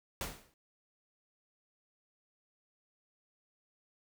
pink noise with exponential decay, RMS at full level -35 dBFS, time 0.21-0.54 s, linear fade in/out 1 ms, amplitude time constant 70 ms, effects none

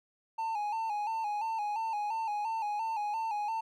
triangle tone with vibrato, 864 Hz, A5, 32 cents flat, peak -29 dBFS, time 0.38-3.61 s, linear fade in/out 10 ms, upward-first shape square, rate 2.9 Hz, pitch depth 66 cents each way, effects none

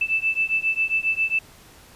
sine beating tone pair, 2637 / 2644.4 Hz, E7 / E7, 0 / +5 cents, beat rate 7.4 Hz, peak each -23 dBFS, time 0.01-1.39 s, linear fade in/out 5 ms, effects pink hiss -49 dBFS RMS until 1.95 s + resampled to 32000 Hz

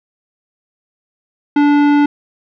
sine tone with tanh clipping, 290.5 Hz, D4, 19 cents flat, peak -10 dBFS, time 1.56-2.06 s, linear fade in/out 5 ms, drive 16 dB, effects none

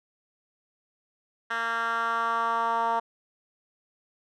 10% pulse tone with band-pass filter sweep, 230 Hz, A#3, 23 cents flat, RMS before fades -27 dBFS, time 1.5-3 s, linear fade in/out 10 ms, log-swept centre 1700 to 890 Hz, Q 2.9, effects none

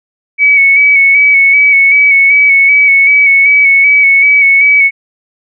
sine tone with vibrato, 2245 Hz, C#7, 21 cents sharp, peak -3 dBFS, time 0.38-4.91 s, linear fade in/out 50 ms, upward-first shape square, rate 2.6 Hz, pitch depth 28 cents each way, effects none

